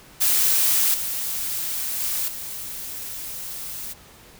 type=noise with level steps; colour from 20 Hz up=blue; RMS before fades=-19 / -27 / -25 / -33 dBFS; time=0.2-3.94 s; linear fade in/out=20 ms; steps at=0.94 / 2 / 2.28 s; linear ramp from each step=2 ms; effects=pink hiss -48 dBFS RMS until 4.39 s